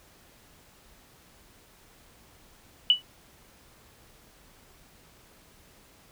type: tone with exponential decay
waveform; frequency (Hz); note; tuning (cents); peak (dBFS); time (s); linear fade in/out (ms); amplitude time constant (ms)
sine; 2960; F#7; 0; -12; 2.9-3.02; 1; 25
effects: pink hiss -57 dBFS RMS until 6.11 s